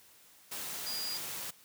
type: tone in noise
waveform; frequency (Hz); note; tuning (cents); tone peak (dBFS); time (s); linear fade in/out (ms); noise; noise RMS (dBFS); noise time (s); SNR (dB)
sine; 4845; D#8; -47; -36; 0.86-1.18; 10; white; -40; 0.51-1.51; +1
effects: white hiss -60 dBFS RMS until 1.64 s + high-pass 80 Hz 12 dB/octave